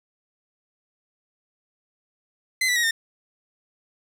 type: tone with pitch steps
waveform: sawtooth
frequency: 2047 / 1968.2 / 1892.3 / 1819.5 Hz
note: C7 / B6 / A#6 / A#6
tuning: -38 / -6 / +25 / -42 cents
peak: -16 dBFS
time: 2.61-2.91 s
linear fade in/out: 5 ms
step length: 75 ms
effects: low-pass 12000 Hz 12 dB/octave + 8-bit